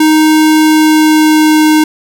square tone with pitch glide, 311.1 to 308.8 Hz, D#4 to D#4, 0 to -13 cents, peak -5 dBFS, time 0-1.84 s, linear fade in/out 5 ms, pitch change -13 cents, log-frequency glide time 0.6-1.68 s, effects none

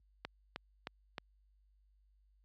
click train, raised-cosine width 0.3 ms, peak -24 dBFS, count 4, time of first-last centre 0.25-1.182 s, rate 3.22 Hz, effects added 50 Hz sine -58 dBFS peak until 2.44 s + high-pass 80 Hz 12 dB/octave

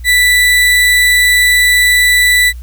35% pulse tone, 1975.5 Hz, B6, in tune, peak -5 dBFS, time 0.04-2.53 s, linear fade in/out 50 ms, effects added 60 Hz sine -24 dBFS peak until 2.62 s + white hiss -48 dBFS RMS until 2.62 s

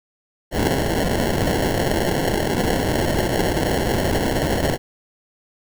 white noise with sample-and-hold, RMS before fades -20 dBFS, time 0.51-4.78 s, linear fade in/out 50 ms, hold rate 1225 Hz, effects none

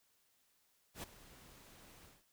pink noise with ADSR envelope, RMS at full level -44 dBFS, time 0.94-2.25 s, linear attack 92 ms, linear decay 11 ms, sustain -16 dB, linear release 210 ms, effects white hiss -75 dBFS RMS until 2.32 s

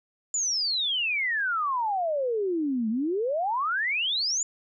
sine exponential two-way sweep, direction down then up, 7170 to 212.3 to 7170 Hz, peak -24 dBFS, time 0.34-4.43 s, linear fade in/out 2 ms, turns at 2.89 s, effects none

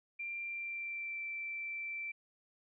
sine tone with pitch glide, 2373 to 2338 Hz, D7 to D7, +17 to -8 cents, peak -38 dBFS, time 0.19-2.12 s, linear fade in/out 10 ms, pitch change -25 cents, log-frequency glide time 0.4-1.23 s, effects none

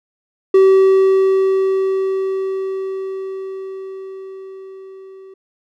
triangle tone with level ramp, 383.5 Hz, G4, 38 cents flat, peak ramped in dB -4 to -34 dBFS, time 0.54-5.34 s, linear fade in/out 5 ms, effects none

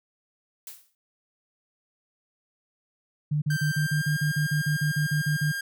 blue noise with exponential decay, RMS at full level -37 dBFS, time 0.67-0.95 s, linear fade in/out 2 ms, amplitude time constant 60 ms
sine tone bursts, 149.7 Hz, D3, 33 cents sharp, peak -22 dBFS, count 15, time 3.31-5.52 s, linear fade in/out 10 ms, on 110 ms, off 40 ms
45% pulse tone with pitch glide, 1568 to 1609.3 Hz, G6 to G6, 0 to +45 cents, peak -29 dBFS, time 3.5-5.61 s, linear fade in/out 5 ms, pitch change +45 cents, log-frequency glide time 3.68-4.11 s
effects none

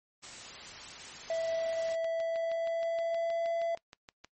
white noise, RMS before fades -45 dBFS, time 0.22-1.96 s, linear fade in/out 20 ms
triangle tone with pitch glide, 658 to 671.8 Hz, E5 to E5, -3 to +33 cents, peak -27 dBFS, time 1.3-3.75 s, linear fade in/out 2 ms, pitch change +36 cents, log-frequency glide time 1.94-3.51 s
click train, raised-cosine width 0.2 ms, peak -30 dBFS, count 17, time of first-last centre 1.73-4.246 s, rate 6.36 Hz
effects noise-tail reverb RT60 0.1 s tail -21 dB re dry + MP3 32 kbps

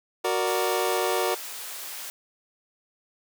25% pulse chord, Gb augmented, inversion none, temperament equal, 370 / 466.2 / 587.3 Hz, Gb4 / Bb4 / D5, 0 / 0 / 0 cents, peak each -23 / -24 / -26 dBFS, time 0.24-1.35 s, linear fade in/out 10 ms
white high-pass noise, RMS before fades -37 dBFS, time 0.47-2.1 s, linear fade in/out 0 ms, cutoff 500 Hz, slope 12 dB/octave
effects none

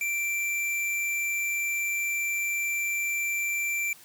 square tone, 2349 Hz, D7, in tune, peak -27 dBFS, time 0.01-3.93 s, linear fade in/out 2 ms, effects white hiss -52 dBFS RMS until 4.04 s

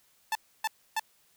sawtooth tone bursts, 880 Hz, A5, in tune, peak -23 dBFS, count 3, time 0.32-0.996 s, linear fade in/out 2 ms, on 32 ms, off 290 ms, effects white hiss -66 dBFS RMS until 1.36 s

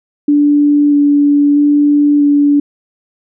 sine tone with vibrato, 290 Hz, D4, 22 cents flat, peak -6 dBFS, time 0.28-2.6 s, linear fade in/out 5 ms, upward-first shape square, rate 0.78 Hz, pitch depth 9 cents each way, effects none

